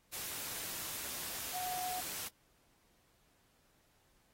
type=tone in noise; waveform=sine; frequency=732 Hz; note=F#5; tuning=19 cents flat; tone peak=-38 dBFS; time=1.53-2.01 s; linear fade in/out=20 ms; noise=white; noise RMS=-42 dBFS; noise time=0.12-2.29 s; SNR=+1 dB; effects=pink hiss -72 dBFS RMS until 4.33 s + AAC 48 kbps